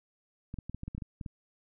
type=clicks; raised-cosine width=5 ms; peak=-26 dBFS; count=11; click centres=0.541 / 0.587 / 0.696 / 0.746 / 0.834 / 0.88 / 0.949 / 0.98 / 1.022 / 1.212 / 1.262 s; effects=none